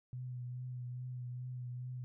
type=tone with vibrato; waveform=sine; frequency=124.8 Hz; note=B2; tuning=19 cents sharp; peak=-40 dBFS; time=0.13-2.04 s; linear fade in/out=0 ms; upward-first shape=triangle; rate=2.4 Hz; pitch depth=30 cents each way; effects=none